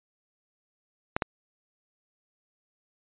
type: clicks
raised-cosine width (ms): 0.5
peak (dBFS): -10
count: 2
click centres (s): 1.165 / 1.222
effects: resampled to 8000 Hz